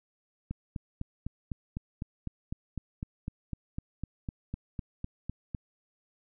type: click train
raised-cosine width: 5 ms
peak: -22 dBFS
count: 21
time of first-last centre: 0.51-5.548 s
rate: 3.97 Hz
effects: none